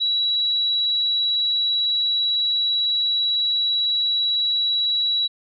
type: tone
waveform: sine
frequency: 3906 Hz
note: B7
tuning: 20 cents flat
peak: -18 dBFS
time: 0-5.28 s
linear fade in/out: 20 ms
effects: none